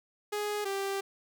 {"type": "tone pair in turn", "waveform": "sawtooth", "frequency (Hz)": [416.3, 392.9], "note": ["G#4", "G4"], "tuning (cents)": [4, 4], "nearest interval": "minor second", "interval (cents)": 100, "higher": "first", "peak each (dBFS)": -27, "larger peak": "neither", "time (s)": [[0.32, 0.65], [0.65, 1.01]], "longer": "second", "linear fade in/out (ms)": 10, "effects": []}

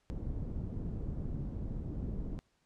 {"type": "low-pass noise", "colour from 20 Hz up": "pink", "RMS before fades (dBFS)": -38, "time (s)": [0.1, 2.39], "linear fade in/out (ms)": 0, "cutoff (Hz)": 240, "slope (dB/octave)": 12, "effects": ["pink hiss -75 dBFS RMS until 2.65 s", "low-pass 8000 Hz 12 dB/octave"]}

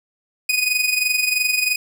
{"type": "tone with amplitude modulation", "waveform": "sawtooth", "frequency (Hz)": 2489, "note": "D#7", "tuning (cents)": 0, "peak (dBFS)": -11, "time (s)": [0.49, 1.76], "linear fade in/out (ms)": 5, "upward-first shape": "sine", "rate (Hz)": 23, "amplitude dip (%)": 65, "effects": []}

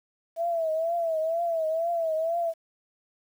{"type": "tone with vibrato", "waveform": "sine", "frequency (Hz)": 658, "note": "E5", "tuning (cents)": -3, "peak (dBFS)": -24, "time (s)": [0.36, 2.54], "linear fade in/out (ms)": 50, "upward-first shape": "triangle", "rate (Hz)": 2.1, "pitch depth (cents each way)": 90, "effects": ["9-bit"]}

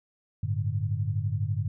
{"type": "chord", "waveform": "sine", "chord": "G suspended second", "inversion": "none", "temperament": "equal", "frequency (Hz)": [98, 110, 146.83], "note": ["G2", "A2", "D3"], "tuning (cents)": [0, 0, 0], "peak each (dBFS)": [-29, -29, -33], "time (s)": [0.43, 1.68], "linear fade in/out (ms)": 5, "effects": []}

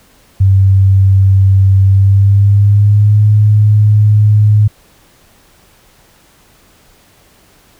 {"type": "tone with pitch glide", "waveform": "sine", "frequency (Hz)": [96.7, 105.45], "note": ["G2", "G#2"], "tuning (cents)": [-23, 27], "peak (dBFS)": -4, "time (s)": [0.4, 4.68], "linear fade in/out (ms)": 10, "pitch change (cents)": 150, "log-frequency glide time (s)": [1.83, 3.25], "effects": ["pink hiss -47 dBFS RMS until 7.79 s"]}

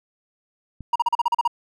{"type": "click", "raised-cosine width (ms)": 5, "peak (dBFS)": -24, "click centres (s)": 0.807}
{"type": "tone bursts", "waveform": "triangle", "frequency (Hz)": 945, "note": "A#5", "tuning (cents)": 23, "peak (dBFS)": -14, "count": 9, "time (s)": [0.93, 1.477], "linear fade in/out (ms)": 5, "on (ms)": 27, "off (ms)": 38}
{"effects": []}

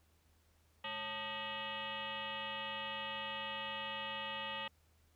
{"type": "tone with frequency modulation", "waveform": "sine", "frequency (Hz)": 1902, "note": "A#6", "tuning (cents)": 34, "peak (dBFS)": -39, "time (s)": [0.84, 4.68], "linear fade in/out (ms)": 5, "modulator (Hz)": 338, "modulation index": 4.1, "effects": ["added 79 Hz sine -70 dBFS peak until 5.15 s", "pink hiss -74 dBFS RMS until 5.15 s"]}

